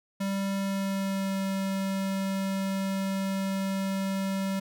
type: tone with pitch glide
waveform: square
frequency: 195.9 to 193.65 Hz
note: G3 to G3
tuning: -1 to -21 cents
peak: -28 dBFS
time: 0.2-4.6 s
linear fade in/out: 10 ms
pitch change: -20 cents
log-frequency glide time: 0.58-1.4 s
effects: none